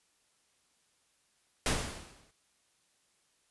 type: noise with exponential decay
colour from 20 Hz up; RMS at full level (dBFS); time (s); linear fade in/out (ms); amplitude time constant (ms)
pink; -27; 1.66-2.31; 2; 140
effects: white hiss -72 dBFS RMS until 3.5 s + resampled to 24000 Hz